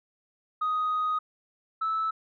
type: tone pair in turn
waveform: sine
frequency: 1249 / 1309.7 Hz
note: D#6 / E6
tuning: +6 / -12 cents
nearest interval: minor second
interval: 82 cents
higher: second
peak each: -23 / -24 dBFS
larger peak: first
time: 0.61-1.19 / 1.81-2.11 s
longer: first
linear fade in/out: 10 ms
effects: tanh soft clip ceiling -22 dBFS